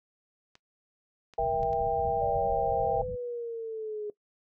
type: clicks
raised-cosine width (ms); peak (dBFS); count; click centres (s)
0.2; -34; 4; 0.554 / 1.337 / 1.631 / 1.731
type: chord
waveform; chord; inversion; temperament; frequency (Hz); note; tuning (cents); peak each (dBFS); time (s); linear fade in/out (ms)
sine; E diminished; second; just; 474.7 / 659.3 / 791.1; Bb4 / E5 / G5; +31 / 0 / +16; -31 / -30 / -28; 1.38-3.02; 5
type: low-pass noise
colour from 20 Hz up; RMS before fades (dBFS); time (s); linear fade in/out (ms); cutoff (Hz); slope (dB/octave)
pink; -40; 1.39-3.16; 5; 190; 48
type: exponential sweep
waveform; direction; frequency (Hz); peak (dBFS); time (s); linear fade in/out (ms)
sine; down; 587.3 to 415.3; -32; 2.21-4.1; 2
effects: noise-tail reverb RT60 0.1 s tail -19 dB re dry